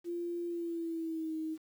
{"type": "tone with pitch glide", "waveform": "sine", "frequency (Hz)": [345.2, 316.5], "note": ["F4", "D#4"], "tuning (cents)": [-20, 30], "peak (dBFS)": -34, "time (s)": [0.04, 1.58], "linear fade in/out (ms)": 50, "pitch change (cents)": -150, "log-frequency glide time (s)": [0.47, 1.34], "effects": ["10-bit"]}